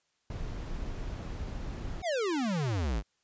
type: noise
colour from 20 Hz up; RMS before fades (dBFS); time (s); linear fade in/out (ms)
brown; -37; 0.3-2.02; 2
type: exponential sweep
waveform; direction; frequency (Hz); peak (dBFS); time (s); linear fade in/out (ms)
square; down; 771 to 46.71; -29; 2.02-3.03; 50
effects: white hiss -75 dBFS RMS until 3.23 s + resampled to 16000 Hz